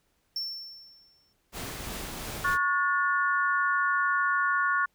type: tone with exponential decay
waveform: triangle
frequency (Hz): 5410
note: E8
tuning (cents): +44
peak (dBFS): -27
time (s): 0.36-1.33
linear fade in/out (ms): 2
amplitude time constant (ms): 210
type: noise with tremolo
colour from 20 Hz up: pink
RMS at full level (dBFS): -36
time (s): 1.52-2.58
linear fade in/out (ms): 50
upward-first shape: triangle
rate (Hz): 2.9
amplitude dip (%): 25
type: chord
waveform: sine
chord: F# minor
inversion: second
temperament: equal with one note detuned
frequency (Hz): 1108.7 / 1442 / 1760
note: C#6 / F#6 / A6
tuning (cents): 0 / -45 / 0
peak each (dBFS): -27 / -26 / -31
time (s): 2.44-4.86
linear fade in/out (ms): 10
effects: pink hiss -72 dBFS RMS until 4.94 s